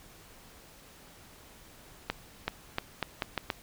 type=accelerating click train; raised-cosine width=0.3 ms; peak=-13 dBFS; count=7; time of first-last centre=2.1-3.502 s; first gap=380 ms; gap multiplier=0.8; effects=pink hiss -54 dBFS RMS until 3.62 s